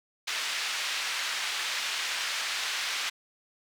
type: band-pass noise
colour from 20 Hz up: pink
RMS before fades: -32 dBFS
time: 0.27-3.1 s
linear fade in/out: 10 ms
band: 1800 to 5100 Hz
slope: 12 dB/octave
effects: none